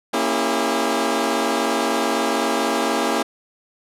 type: chord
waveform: 15% pulse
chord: A# diminished seventh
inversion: none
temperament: equal with one note detuned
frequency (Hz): 233.1 / 277.2 / 329.6 / 402.3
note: A#3 / C#4 / E4 / G4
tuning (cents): 0 / 0 / 0 / +45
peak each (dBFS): -18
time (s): 0.13-3.23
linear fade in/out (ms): 10
effects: low-pass 11000 Hz 12 dB/octave